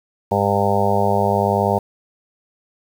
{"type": "harmonic tone", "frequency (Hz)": 100.8, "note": "G2", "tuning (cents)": 49, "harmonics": [1, 2, 4, 5, 6, 7, 8, 9], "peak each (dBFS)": [-23, -23, -23, -23, -23, -23, -23, -23], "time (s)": [0.31, 1.79], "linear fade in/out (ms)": 10, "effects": ["7-bit"]}